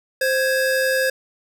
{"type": "tone pair together", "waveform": "square", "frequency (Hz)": [523.3, 1661.4], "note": ["C5", "G#6"], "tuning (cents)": [0, 0], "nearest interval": "octave + minor sixth", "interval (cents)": 2000, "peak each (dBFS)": [-20, -22], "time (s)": [0.21, 1.1], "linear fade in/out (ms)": 5, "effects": []}